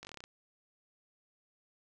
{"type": "slowing click train", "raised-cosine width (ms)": 0.2, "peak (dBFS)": -29, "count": 9, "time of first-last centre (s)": [0.03, 0.24], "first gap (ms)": 19, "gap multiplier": 1.09, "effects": []}